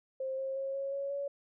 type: tone with pitch steps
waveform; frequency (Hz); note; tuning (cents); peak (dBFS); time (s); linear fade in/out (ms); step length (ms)
sine; 528 / 534.8 / 541.6 / 548.5 / 555.5 / 562.6; C5 / C5 / C#5 / C#5 / C#5 / C#5; +16 / +38 / -40 / -18 / +4 / +26; -33; 0.2-1.28; 5; 180
effects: none